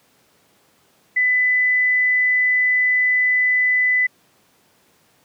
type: tone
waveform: sine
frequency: 2000 Hz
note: B6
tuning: 21 cents sharp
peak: -14 dBFS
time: 1.16-4.07 s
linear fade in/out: 10 ms
effects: pink hiss -58 dBFS RMS until 5.24 s + high-pass 150 Hz 12 dB/octave